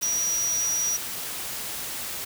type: tone in noise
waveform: sine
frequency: 5790 Hz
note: F#8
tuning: 38 cents flat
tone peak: -23 dBFS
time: 0.02-0.97 s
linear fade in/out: 10 ms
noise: white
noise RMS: -33 dBFS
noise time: 0.01-2.25 s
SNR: +7 dB
effects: none